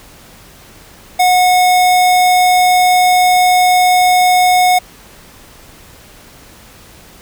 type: tone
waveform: square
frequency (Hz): 729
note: F#5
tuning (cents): -26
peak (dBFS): -8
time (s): 1.19-4.79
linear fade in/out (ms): 10
effects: pink hiss -40 dBFS RMS until 7.21 s